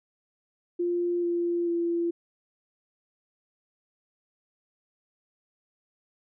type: tone with pitch steps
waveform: sine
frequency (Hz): 349.2 / 345 / 340.8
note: F4 / F4 / F4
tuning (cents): 0 / -21 / -42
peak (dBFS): -24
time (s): 0.79-2.11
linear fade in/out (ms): 10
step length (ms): 440
effects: none